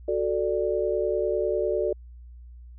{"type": "chord", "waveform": "sine", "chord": "D major", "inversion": "first", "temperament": "equal", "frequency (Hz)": [370, 440, 587.3], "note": ["F#4", "A4", "D5"], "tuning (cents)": [0, 0, 0], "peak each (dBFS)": -27, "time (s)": [0.08, 1.93], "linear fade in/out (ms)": 5, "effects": ["added 60 Hz sine -42 dBFS peak until 2.78 s"]}